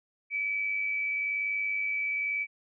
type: tone pair together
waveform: sine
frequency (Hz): 2292 / 2393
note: D7 / D7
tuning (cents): -43 / +32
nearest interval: minor second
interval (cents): 75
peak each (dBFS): -28 / -39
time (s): 0.3-2.47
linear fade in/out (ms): 50
effects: none